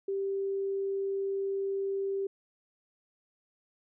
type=tone; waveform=sine; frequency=392 Hz; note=G4; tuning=in tune; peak=-29 dBFS; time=0.08-2.27 s; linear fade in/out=5 ms; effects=none